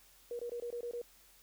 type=tone bursts; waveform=sine; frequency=477.9 Hz; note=A#4; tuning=43 cents sharp; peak=-37 dBFS; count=7; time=0.31-1.016 s; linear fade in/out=2 ms; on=82 ms; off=22 ms; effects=added 43 Hz sine -70 dBFS peak until 1.42 s + white hiss -63 dBFS RMS until 1.42 s